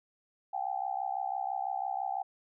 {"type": "tone with amplitude modulation", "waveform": "sine", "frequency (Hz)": 778, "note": "G5", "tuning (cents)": -13, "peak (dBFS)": -27, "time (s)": [0.53, 2.23], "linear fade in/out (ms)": 10, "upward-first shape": "sine", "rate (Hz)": 66, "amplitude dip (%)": 100, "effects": []}